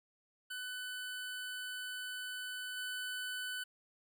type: tone with level steps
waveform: 25% pulse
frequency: 1500 Hz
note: F#6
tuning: 23 cents sharp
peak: -37 / -35 dBFS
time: 0.5-3.64 s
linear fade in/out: 10 ms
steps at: 2.76 s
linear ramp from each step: 20 ms
effects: none